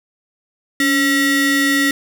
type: ring-modulated tone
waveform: 45% pulse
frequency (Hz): 818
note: G#5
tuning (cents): -26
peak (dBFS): -10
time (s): 0.8-1.91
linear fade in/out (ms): 2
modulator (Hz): 1100
effects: none